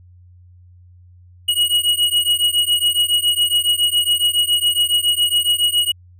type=beating tone pair; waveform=square; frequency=2900 / 2907.2 Hz; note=F#7 / F#7; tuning=-35 / -31 cents; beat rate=7.2 Hz; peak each=-18 dBFS; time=1.48-5.92 s; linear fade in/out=10 ms; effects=added 89 Hz sine -43 dBFS peak until 6.19 s